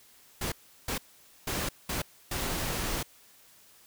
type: noise bursts at uneven times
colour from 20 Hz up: pink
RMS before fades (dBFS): -32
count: 5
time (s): 0.41-0.52 / 0.88-0.98 / 1.47-1.69 / 1.89-2.02 / 2.31-3.03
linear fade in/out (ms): 5
effects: white hiss -58 dBFS RMS until 3.86 s